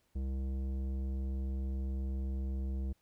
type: tone with tanh clipping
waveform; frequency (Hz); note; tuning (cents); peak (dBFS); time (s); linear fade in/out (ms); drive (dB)
sine; 66.3; C2; +23; -35; 0.15-2.93; 10; 13
effects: pink hiss -75 dBFS RMS until 3.01 s